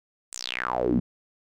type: tone with band-pass filter sweep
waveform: sawtooth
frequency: 61.9 Hz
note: B1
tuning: 5 cents sharp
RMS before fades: -27 dBFS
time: 0.32-1 s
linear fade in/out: 10 ms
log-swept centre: 8800 to 190 Hz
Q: 6.9
effects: none